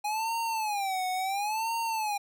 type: tone with vibrato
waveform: square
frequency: 824 Hz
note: G#5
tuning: 14 cents flat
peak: -29 dBFS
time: 0.04-2.18 s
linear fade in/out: 10 ms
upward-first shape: sine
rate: 0.72 Hz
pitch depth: 190 cents each way
effects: none